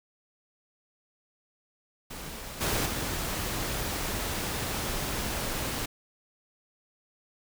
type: noise with level steps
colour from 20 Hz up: pink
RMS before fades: -40 / -28 / -32 dBFS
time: 2.1-5.86 s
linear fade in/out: 10 ms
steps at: 2.6 / 2.85 s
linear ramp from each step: 20 ms
effects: none